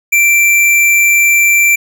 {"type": "tone", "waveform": "square", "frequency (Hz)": 2349, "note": "D7", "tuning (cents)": 0, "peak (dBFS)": -7, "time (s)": [0.12, 1.76], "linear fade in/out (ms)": 10, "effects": []}